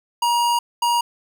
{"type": "tone pair in turn", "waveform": "square", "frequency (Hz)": [950, 950], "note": ["A#5", "A#5"], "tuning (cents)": [33, 33], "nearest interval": "unison", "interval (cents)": 0, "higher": "neither", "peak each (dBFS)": -17, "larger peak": "neither", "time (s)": [[0.22, 0.59], [0.82, 1.01]], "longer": "first", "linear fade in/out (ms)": 5, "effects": []}